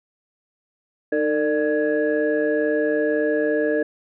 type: tone cluster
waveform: sine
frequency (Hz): 306.9 / 452.9 / 595 / 1672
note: D#4 / A#4 / D5 / G#6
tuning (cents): -24 / -50 / +22 / +11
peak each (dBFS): -23 / -21 / -23 / -28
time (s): 1.12-3.83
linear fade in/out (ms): 5
effects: tanh soft clip ceiling -9 dBFS